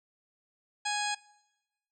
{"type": "harmonic tone", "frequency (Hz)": 830.6, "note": "G#5", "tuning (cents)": 0, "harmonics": [1, 2, 3, 4, 5, 6, 8, 9, 10], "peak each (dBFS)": [-33, -36, -38, -39, -40, -41, -42, -43, -43], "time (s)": [0.85, 1.15], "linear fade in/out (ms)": 10, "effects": ["noise-tail reverb RT60 1.0 s tail -22 dB re dry"]}